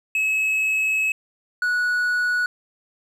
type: tone pair in turn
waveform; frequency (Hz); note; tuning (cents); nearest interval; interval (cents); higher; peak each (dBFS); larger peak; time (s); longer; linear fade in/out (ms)
triangle; 2576 / 1467.6; E7 / F#6; -41 / -15; minor seventh; 974; first; -17; neither; 0.15-1.12 / 1.62-2.46; first; 2
effects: none